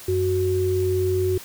sine tone pair together, 93.3 / 370 Hz, F#2 / F#4, +15 / 0 cents, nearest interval 2 octaves, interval 2385 cents, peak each -24 / -20 dBFS, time 0.08-1.38 s, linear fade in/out 5 ms, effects white hiss -41 dBFS RMS until 1.44 s

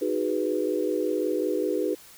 sine chord, G# minor seventh, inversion second, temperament equal, 311.1 / 370 / 415.3 / 493.9 Hz, D#4 / F#4 / G#4 / B4, 0 / 0 / 0 / 0 cents, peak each -29 dBFS, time 0.01-1.95 s, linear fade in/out 10 ms, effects white hiss -50 dBFS RMS until 2.17 s

